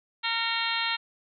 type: harmonic tone with a mistuned harmonic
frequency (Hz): 460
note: A#4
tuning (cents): -23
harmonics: 2 / 3 / 4 / 5 / 6 / 7 / 8 / 9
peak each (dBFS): -34 / -34 / -34 / -34 / -34 / -34 / -34 / -34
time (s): 0.23-0.97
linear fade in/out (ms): 20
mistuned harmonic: 5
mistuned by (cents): -47
effects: none